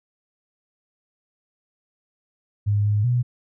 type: tone with pitch steps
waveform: sine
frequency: 103 / 104.2 / 122.7 Hz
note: G#2 / G#2 / B2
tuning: -14 / +6 / -11 cents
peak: -17 dBFS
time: 2.66-3.23 s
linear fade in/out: 20 ms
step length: 190 ms
effects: none